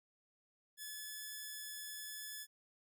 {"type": "tone", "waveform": "5% pulse", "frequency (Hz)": 1719, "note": "A6", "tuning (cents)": -41, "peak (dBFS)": -34, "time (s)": [0.77, 2.47], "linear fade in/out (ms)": 50, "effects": []}